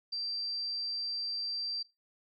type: tone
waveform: sine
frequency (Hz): 4699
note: D8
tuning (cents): 0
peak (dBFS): -33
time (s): 0.12-1.83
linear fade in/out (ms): 10
effects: noise-tail reverb RT60 0.2 s tail -17 dB re dry